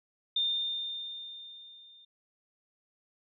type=tone with level ramp; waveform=sine; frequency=3618 Hz; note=A7; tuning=48 cents sharp; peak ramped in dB=-25 to -54 dBFS; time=0.36-2.05 s; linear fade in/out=5 ms; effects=none